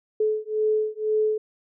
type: beating tone pair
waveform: sine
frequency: 429.6 / 431.6 Hz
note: A4 / A4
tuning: -41 / -33 cents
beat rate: 2 Hz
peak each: -24 dBFS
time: 0.2-1.38 s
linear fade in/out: 5 ms
effects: none